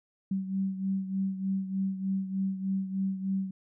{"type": "beating tone pair", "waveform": "sine", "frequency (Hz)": [191.7, 195], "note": ["G3", "G3"], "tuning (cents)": [-38, -9], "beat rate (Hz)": 3.3, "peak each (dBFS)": [-29, -35], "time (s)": [0.31, 3.51], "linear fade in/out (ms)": 5, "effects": []}